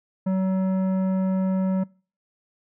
sine tone with tanh clipping, 188.8 Hz, F#3, 35 cents sharp, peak -22 dBFS, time 0.26-1.84 s, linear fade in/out 10 ms, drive 12 dB, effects noise-tail reverb RT60 0.4 s tail -25 dB re dry

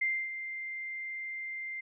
sine tone with ADSR envelope, 2093 Hz, C7, in tune, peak -26 dBFS, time 0.01-1.81 s, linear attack 9 ms, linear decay 270 ms, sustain -10 dB, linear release 11 ms, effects none

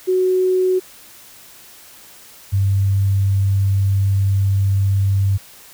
sine tone pair in turn, 370.5 / 98.13 Hz, F#4 / G2, +2 / +2 cents, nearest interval octave + major seventh, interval 2300 cents, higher first, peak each -13 / -13 dBFS, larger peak neither, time 0.07-0.8 / 2.52-5.38 s, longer second, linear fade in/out 20 ms, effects white hiss -43 dBFS RMS until 5.73 s

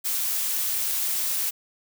blue noise, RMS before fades -26 dBFS, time 0.04-1.51 s, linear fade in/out 20 ms, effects none

